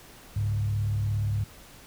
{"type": "tone with frequency modulation", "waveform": "sine", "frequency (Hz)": 103.3, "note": "G#2", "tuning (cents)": -9, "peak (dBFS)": -24, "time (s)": [0.36, 1.44], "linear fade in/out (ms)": 5, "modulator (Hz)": 37.1, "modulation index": 0.55, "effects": ["pink hiss -50 dBFS RMS until 1.86 s"]}